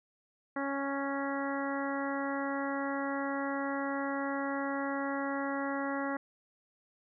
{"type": "harmonic tone", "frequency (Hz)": 277.2, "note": "C#4", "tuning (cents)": 0, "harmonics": [1, 2, 3, 4, 5, 6, 7], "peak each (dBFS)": [-35, -38, -40, -41, -42, -43, -43], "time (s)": [0.56, 6.17], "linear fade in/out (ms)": 5, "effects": []}